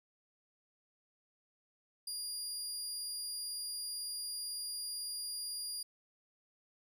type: tone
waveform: 25% pulse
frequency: 4826 Hz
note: D8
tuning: 46 cents sharp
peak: -34 dBFS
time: 2.07-5.83 s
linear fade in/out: 5 ms
effects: none